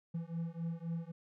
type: beating tone pair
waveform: triangle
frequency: 164.9 / 168.7 Hz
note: E3 / E3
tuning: +1 / +40 cents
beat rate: 3.8 Hz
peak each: -38 / -38 dBFS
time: 0.14-1.12 s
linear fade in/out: 10 ms
effects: none